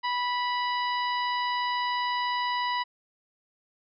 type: harmonic tone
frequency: 983 Hz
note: B5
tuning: 8 cents flat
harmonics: 1 / 2 / 3 / 4 / 5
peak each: -27 / -33 / -37 / -39 / -41 dBFS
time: 0.03-2.84 s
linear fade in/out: 20 ms
effects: none